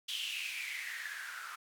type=noise with band-pass filter sweep; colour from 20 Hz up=blue; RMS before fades=-41 dBFS; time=0.08-1.56 s; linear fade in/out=10 ms; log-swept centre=3200 to 1300 Hz; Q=8.3; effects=none